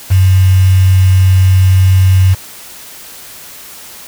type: tone with quantisation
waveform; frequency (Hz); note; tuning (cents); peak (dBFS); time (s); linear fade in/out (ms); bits
sine; 93.8; F#2; +24; -4; 0.1-2.35; 20; 4
effects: white hiss -32 dBFS RMS until 4.07 s